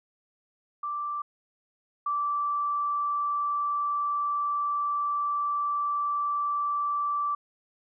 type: tone pair in turn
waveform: sine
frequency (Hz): 1173 / 1164.9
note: D6 / D6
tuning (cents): -2 / -14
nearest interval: unison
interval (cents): 12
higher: first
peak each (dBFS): -29 / -25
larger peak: second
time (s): 0.83-1.22 / 2.06-7.35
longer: second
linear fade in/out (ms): 5
effects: none